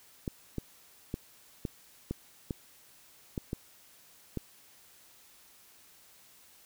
clicks, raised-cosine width 3 ms, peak -20 dBFS, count 9, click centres 0.278 / 0.583 / 1.141 / 1.652 / 2.11 / 2.508 / 3.378 / 3.531 / 4.373 s, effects white hiss -59 dBFS RMS until 6.65 s

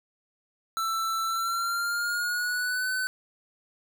square tone with pitch glide, 1332 to 1512.5 Hz, E6 to F#6, +18 to +38 cents, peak -27 dBFS, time 0.77-3.07 s, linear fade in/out 0 ms, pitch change +220 cents, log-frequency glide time 1.25-2.91 s, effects none

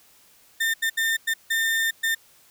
35% pulse tone bursts at uneven times, 1807 Hz, A6, 46 cents sharp, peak -19 dBFS, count 6, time 0.6-0.74 / 0.82-0.9 / 0.97-1.17 / 1.27-1.34 / 1.5-1.91 / 2.03-2.15 s, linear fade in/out 10 ms, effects white hiss -56 dBFS RMS until 2.5 s

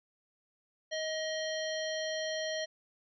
harmonic tone with a mistuned harmonic, 630 Hz, D#5, 21 cents sharp, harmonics 1 / 3 / 5 / 7 / 9, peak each -35 / -40 / -42 / -43 / -45 dBFS, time 0.91-2.66 s, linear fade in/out 20 ms, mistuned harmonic 7, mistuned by -84 cents, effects none

